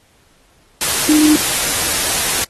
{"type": "tone in noise", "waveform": "sine", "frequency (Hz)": 304.2, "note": "D#4", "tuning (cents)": -39, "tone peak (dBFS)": -9, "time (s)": [1.09, 1.36], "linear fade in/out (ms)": 2, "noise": "white", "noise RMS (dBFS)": -17, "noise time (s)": [0.81, 2.44], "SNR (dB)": 5, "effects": ["pink hiss -54 dBFS RMS until 2.49 s", "AAC 32 kbps"]}